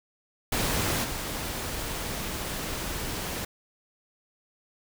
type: noise with level steps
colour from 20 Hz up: pink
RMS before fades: -27 / -33 dBFS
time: 0.52-3.45 s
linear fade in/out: 5 ms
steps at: 1.03 s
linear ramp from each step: 20 ms
effects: none